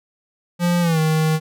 square tone with pitch glide, 174.61 to 157.37 Hz, F3 to D#3, 0 to +20 cents, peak -16 dBFS, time 0.59-1.4 s, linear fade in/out 50 ms, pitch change -180 cents, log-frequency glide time 0.81-0.99 s, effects none

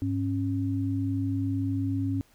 sine tone pair together, 102 / 273.3 Hz, G#2 / C#4, -31 / -24 cents, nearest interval octave + perfect fourth, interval 1707 cents, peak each -28 dBFS, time 0.02-2.21 s, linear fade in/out 0 ms, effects pink hiss -62 dBFS RMS until 2.34 s

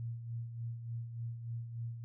sine tone with tremolo, 116.54 Hz, A#2, in tune, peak -36 dBFS, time 0-2.04 s, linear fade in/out 0 ms, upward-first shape sine, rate 3.4 Hz, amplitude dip 55%, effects none

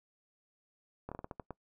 slowing click train, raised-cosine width 1 ms, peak -27 dBFS, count 8, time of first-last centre 1.09-1.507 s, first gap 26 ms, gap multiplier 1.27, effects noise-tail reverb RT60 0.1 s tail -22 dB re dry

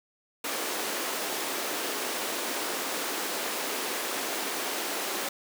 pink high-pass noise, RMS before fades -32 dBFS, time 0.44-5.29 s, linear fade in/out 5 ms, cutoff 290 Hz, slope 24 dB/octave, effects none

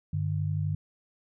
sine tone pair together, 98 / 150.04 Hz, G2 / D3, 0 / +37 cents, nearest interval perfect fifth, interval 737 cents, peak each -29 / -29 dBFS, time 0.13-0.75 s, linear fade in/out 5 ms, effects none

